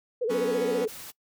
sine tone with vibrato, 463.6 Hz, A#4, 10 cents flat, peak -24 dBFS, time 0.21-0.88 s, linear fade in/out 10 ms, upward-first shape sine, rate 15 Hz, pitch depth 140 cents each way
sawtooth chord, F# suspended fourth, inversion none, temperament equal, 185 / 246.9 / 277.2 Hz, F#3 / B3 / C#4, 0 / 0 / 0 cents, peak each -32 / -31 / -29 dBFS, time 0.29-0.86 s, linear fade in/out 20 ms
white noise, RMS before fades -42 dBFS, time 0.87-1.12 s, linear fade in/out 20 ms
effects noise-tail reverb RT60 0.1 s tail -22 dB re dry

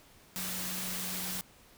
sine tone in noise, 183.4 Hz, F#3, 15 cents flat, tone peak -43 dBFS, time 0.36-1.41 s, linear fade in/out 0 ms, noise white, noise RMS -37 dBFS, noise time 0.36-1.41 s, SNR -9 dB, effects pink hiss -59 dBFS RMS until 1.77 s

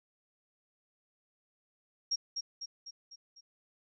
sine tone with echo, 5588 Hz, F8, in tune, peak -28 dBFS, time 2.11-2.16 s, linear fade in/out 10 ms, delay 250 ms, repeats 5, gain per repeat -5 dB, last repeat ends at 3.41 s, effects none

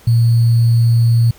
sine tone with sample-and-hold, 116.54 Hz, A#2, in tune, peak -8 dBFS, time 0.07-1.31 s, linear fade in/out 5 ms, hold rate 4410 Hz, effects pink hiss -45 dBFS RMS until 1.38 s

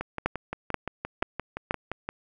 two click trains, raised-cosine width 0.5 ms, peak -9 / -16 dBFS, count 4 / 13, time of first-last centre 0.26-1.709 / 0.01-2.09 s, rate 2.07 / 5.77 Hz, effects none

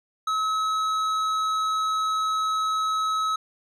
sine tone with tanh clipping, 1287 Hz, E6, 42 cents flat, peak -24 dBFS, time 0.27-3.36 s, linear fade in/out 5 ms, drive 11 dB, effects none

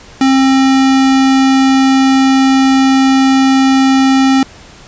square tone, 266.6 Hz, C4, 33 cents sharp, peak -7 dBFS, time 0.21-4.43 s, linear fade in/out 2 ms, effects pink hiss -37 dBFS RMS until 4.87 s + resampled to 16000 Hz

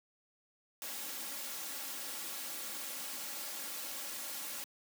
white noise with comb filter, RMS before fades -42 dBFS, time 0.82-4.64 s, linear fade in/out 0 ms, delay 3.6 ms, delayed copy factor +0.65, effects high-pass 200 Hz 12 dB/octave

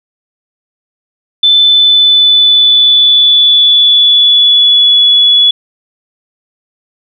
sine tone with pitch glide, 3520 to 3404 Hz, A7 to G#7, 0 to +42 cents, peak -3 dBFS, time 1.43-5.51 s, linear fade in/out 5 ms, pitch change -58 cents, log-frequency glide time 1.55-5 s, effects none

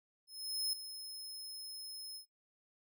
sawtooth tone with ADSR envelope, 5170 Hz, E8, 34 cents flat, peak -29 dBFS, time 0.27-2.26 s, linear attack 460 ms, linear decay 4 ms, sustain -12 dB, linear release 100 ms, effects noise-tail reverb RT60 0.1 s tail -19 dB re dry

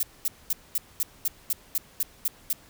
violet noise bursts, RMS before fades -25 dBFS, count 11, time 0-2.53 s, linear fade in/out 2 ms, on 30 ms, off 220 ms, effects pink hiss -54 dBFS RMS until 2.69 s

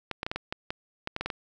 clicks, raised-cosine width 0.3 ms, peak -15 dBFS, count 12, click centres 0.113 / 0.231 / 0.265 / 0.315 / 0.36 / 0.525 / 0.705 / 1.074 / 1.164 / 1.21 / 1.26 / 1.302 s, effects none

